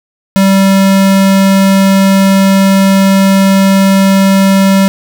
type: tone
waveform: square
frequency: 194.1 Hz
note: G3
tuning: 17 cents flat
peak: -5 dBFS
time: 0.36-4.88 s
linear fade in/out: 0 ms
effects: none